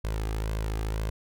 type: tone with flanger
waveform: sawtooth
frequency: 53.8 Hz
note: A1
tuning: 38 cents flat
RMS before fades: -30 dBFS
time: 0.04-1.1 s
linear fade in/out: 5 ms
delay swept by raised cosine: 1.9 to 2.48 ms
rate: 2 Hz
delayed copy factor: +0.5
effects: none